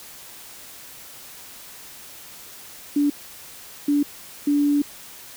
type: tone bursts at uneven times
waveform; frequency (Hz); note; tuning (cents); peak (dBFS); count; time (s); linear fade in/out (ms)
sine; 289.2; D4; -27; -16; 3; 2.96-3.1 / 3.88-4.03 / 4.47-4.82; 5
effects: white hiss -42 dBFS RMS until 5.36 s